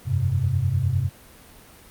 sine chord, F suspended second, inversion none, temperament equal with one note detuned, 88.17 / 98 / 130.81 Hz, F2 / G2 / C3, +17 / 0 / 0 cents, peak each -26 / -23 / -23 dBFS, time 0.05-1.1 s, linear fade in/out 50 ms, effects pink hiss -48 dBFS RMS until 1.9 s + Opus 32 kbps

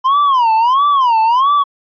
triangle tone with vibrato, 1013 Hz, B5, 44 cents sharp, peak -7 dBFS, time 0.04-1.64 s, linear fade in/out 20 ms, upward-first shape sine, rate 1.5 Hz, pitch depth 240 cents each way, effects resampled to 11025 Hz

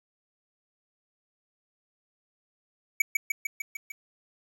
square tone with echo, 2272 Hz, C#7, 42 cents sharp, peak -18 dBFS, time 3-3.02 s, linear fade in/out 5 ms, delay 150 ms, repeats 6, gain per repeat -3 dB, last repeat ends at 3.92 s, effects 9-bit

